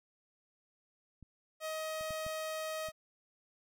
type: clicks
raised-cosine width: 5 ms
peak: -41 / -42 / -35 / -35 / -41 dBFS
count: 5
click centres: 1.227 / 2.01 / 2.107 / 2.265 / 2.887 s
type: tone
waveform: sawtooth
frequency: 630 Hz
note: D#5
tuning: 21 cents sharp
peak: -33 dBFS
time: 1.6-2.92 s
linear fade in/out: 50 ms
effects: none